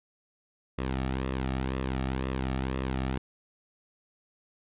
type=tone with flanger; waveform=sawtooth; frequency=65.41 Hz; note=C2; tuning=in tune; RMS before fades=-31 dBFS; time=0.78-3.18 s; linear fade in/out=5 ms; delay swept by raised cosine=1.3 to 2 ms; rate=2 Hz; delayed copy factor=-0.55; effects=resampled to 8000 Hz